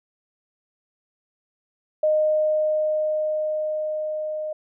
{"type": "tone with level ramp", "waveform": "sine", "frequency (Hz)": 616, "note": "D#5", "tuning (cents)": -17, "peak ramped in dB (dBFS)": [-16, -26], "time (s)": [2.03, 4.53], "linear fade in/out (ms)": 5, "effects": []}